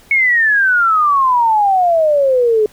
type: exponential sweep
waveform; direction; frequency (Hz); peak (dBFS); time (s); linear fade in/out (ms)
sine; down; 2217 to 417.7; -9; 0.11-2.66; 2
effects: pink hiss -46 dBFS RMS until 2.72 s